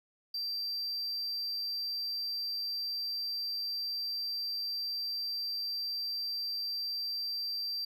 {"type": "tone", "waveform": "triangle", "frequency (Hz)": 4699, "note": "D8", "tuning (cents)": 0, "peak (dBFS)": -32, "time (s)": [0.34, 7.85], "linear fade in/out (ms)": 5, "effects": []}